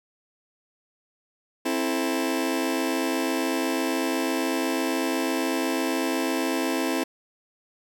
sawtooth chord, A minor, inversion first, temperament just, 264 / 330 / 440 Hz, C4 / E4 / A4, +16 / +2 / 0 cents, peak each -23 / -23 / -28 dBFS, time 1.65-7.04 s, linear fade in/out 10 ms, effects none

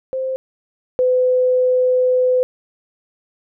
sine tone pair in turn, 523.3 / 505.8 Hz, C5 / B4, 0 / +41 cents, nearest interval minor second, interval 59 cents, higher first, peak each -19 / -12 dBFS, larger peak second, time 0.13-0.36 / 0.99-2.43 s, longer second, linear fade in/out 0 ms, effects none

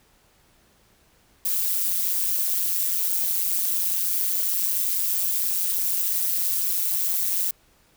violet noise with amplitude modulation, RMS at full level -20 dBFS, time 1.45-7.51 s, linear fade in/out 5 ms, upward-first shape sine, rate 183 Hz, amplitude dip 90%, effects pink hiss -60 dBFS RMS until 7.96 s

